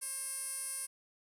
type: tone with band-pass filter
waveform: 15% pulse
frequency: 535 Hz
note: C5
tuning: 38 cents sharp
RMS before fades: -40 dBFS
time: 0.01-0.87 s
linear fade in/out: 20 ms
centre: 10000 Hz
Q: 8.1
effects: none